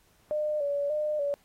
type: tone with vibrato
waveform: sine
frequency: 587.3 Hz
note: D5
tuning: in tune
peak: -26 dBFS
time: 0.31-1.34 s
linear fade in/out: 0 ms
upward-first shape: square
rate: 1.7 Hz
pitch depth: 50 cents each way
effects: pink hiss -65 dBFS RMS until 1.44 s + AAC 48 kbps